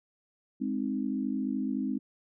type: chord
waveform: sine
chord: Ab major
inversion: none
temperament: equal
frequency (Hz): 207.7 / 261.6 / 311.1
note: Ab3 / C4 / Eb4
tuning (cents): 0 / 0 / 0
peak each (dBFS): -33 / -31 / -36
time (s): 0.6-1.99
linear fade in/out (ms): 20
effects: none